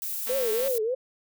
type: noise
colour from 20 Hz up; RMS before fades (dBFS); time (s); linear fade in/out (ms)
violet; -32; 0.02-0.78; 0
type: click train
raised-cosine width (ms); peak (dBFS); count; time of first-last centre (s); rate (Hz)
0.2; -23; 93; 0.27-0.679; 225
type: tone with vibrato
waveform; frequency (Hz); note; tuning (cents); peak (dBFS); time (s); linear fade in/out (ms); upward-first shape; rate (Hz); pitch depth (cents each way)
sine; 484.5; B4; -33; -24; 0.29-0.95; 10; triangle; 3.3; 240
effects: none